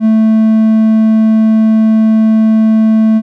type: tone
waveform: triangle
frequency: 220 Hz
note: A3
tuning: in tune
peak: -3 dBFS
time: 0-3.22 s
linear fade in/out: 50 ms
effects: none